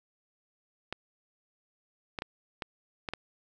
clicks, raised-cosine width 0.3 ms, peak -18 dBFS, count 6, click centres 0.926 / 2.188 / 2.221 / 2.622 / 3.088 / 3.136 s, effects none

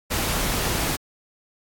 pink noise, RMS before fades -24 dBFS, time 0.1-0.97 s, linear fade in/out 20 ms, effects AAC 64 kbps

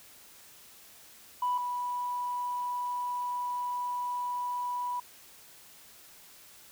sine tone pair in turn, 987.8 / 982.1 Hz, B5 / B5, 0 / -10 cents, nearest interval unison, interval 10 cents, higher first, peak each -25 / -30 dBFS, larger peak first, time 1.42-1.58 / 1.58-5 s, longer second, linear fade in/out 5 ms, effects tanh soft clip ceiling -23 dBFS + white hiss -54 dBFS RMS until 6.71 s

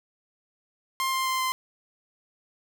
sawtooth tone with pitch steps, 1057 / 1050.3 / 1043.7 / 1037 Hz, C6 / C6 / C6 / C6, +17 / +6 / -5 / -16 cents, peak -21 dBFS, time 1-1.52 s, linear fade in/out 0 ms, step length 130 ms, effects none

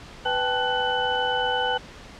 sine tone cluster, 497.1 / 783 / 871 / 1487 / 2997 Hz, B4 / G5 / A5 / F#6 / F#7, +11 / -2 / -18 / +8 / +22 cents, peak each -28 dBFS, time 0.25-1.78 s, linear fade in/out 10 ms, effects pink hiss -43 dBFS RMS until 2.19 s + low-pass 5000 Hz 12 dB/octave

